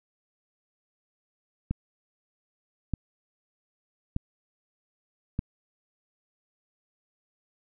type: click train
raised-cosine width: 5 ms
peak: -15 dBFS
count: 4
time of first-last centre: 1.71-5.391 s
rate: 0.815 Hz
effects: none